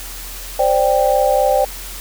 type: chord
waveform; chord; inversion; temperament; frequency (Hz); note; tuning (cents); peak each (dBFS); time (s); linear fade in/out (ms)
sine; C suspended second; none; equal with one note detuned; 523.3 / 587.3 / 787.6; C5 / D5 / G5; 0 / 0 / +8; -16; 0.59-1.65; 5
effects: added 42 Hz sine -32 dBFS peak until 2 s + white hiss -32 dBFS RMS until 2 s